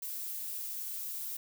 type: noise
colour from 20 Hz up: violet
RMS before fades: -39 dBFS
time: 0.02-1.37 s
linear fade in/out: 5 ms
effects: none